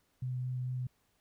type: tone with vibrato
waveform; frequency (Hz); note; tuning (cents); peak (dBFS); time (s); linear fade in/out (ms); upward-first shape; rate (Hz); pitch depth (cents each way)
sine; 126.6; B2; +43; -33; 0.22-0.87; 5; sine; 4.5; 9
effects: pink hiss -74 dBFS RMS until 1.2 s